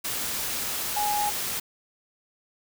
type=tone in noise; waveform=sine; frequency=830.6 Hz; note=G#5; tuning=in tune; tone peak=-24 dBFS; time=0.96-1.3 s; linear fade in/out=10 ms; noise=white; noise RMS=-30 dBFS; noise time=0.04-1.6 s; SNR=+3 dB; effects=none